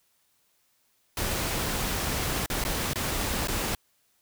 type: noise with dropouts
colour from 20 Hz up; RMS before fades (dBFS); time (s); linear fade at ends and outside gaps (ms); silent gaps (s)
pink; -29; 1.17-3.75; 2; 2.461-2.5 / 2.64-2.649 / 2.934-2.957 / 3.473-3.483
effects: white hiss -69 dBFS RMS until 4.21 s